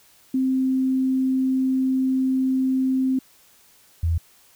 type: tone pair in turn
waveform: sine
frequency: 261.6 / 83.14 Hz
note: C4 / E2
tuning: 0 / +15 cents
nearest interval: octave + minor sixth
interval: 1985 cents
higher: first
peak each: -18 dBFS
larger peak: neither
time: 0.34-3.19 / 4.03-4.18 s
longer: first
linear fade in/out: 5 ms
effects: white hiss -55 dBFS RMS until 4.55 s